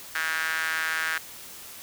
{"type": "tone with high-pass filter", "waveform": "sawtooth", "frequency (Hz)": 160.3, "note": "E3", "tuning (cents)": -48, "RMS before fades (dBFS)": -28, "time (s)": [0.15, 1.18], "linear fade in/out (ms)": 5, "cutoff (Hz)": 1600, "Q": 4.7, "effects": ["white hiss -43 dBFS RMS until 1.82 s"]}